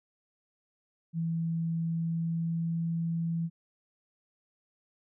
sine tone with pitch glide, 165.1 to 166.34 Hz, E3 to E3, +3 to +16 cents, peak -28 dBFS, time 1.13-3.5 s, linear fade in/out 50 ms, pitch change +13 cents, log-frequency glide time 1.8-2.84 s, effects none

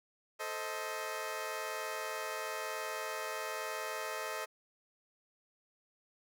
15% pulse chord, A diminished, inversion none, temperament equal with one note detuned, 440 / 523.3 / 629.5 Hz, A4 / C5 / Eb5, 0 / 0 / +20 cents, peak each -36 / -37 / -34 dBFS, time 0.39-4.46 s, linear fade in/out 20 ms, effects none

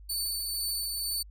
20% pulse tone with tremolo, 4507 Hz, C#8, 28 cents sharp, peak -23 dBFS, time 0.09-1.23 s, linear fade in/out 10 ms, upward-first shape triangle, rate 2.1 Hz, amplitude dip 30%, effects added 50 Hz sine -46 dBFS peak until 1.3 s

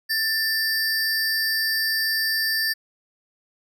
square tone pair together, 1776 / 4681 Hz, A6 / D8, +16 / -7 cents, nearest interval octave + perfect fourth, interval 1677 cents, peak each -24 / -25 dBFS, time 0.09-2.74 s, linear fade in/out 20 ms, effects none

